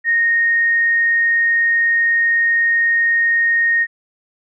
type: tone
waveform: sine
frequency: 1856 Hz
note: A#6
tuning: 8 cents flat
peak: -12 dBFS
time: 0.04-3.87 s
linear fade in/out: 50 ms
effects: none